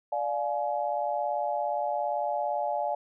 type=chord; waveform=sine; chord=D diminished; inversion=none; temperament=just; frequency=587.3 / 704.8 / 845.8 Hz; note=D5 / F5 / Ab5; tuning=0 / +16 / +31 cents; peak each=-31 dBFS; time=0.12-2.95 s; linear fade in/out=5 ms; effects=none